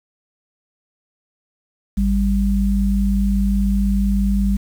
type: tone pair together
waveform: sine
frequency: 52.74 / 197.7 Hz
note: G#1 / G3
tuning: +27 / +15 cents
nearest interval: octave + major seventh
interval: 2288 cents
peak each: -17 dBFS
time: 1.97-4.57 s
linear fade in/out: 10 ms
effects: 7-bit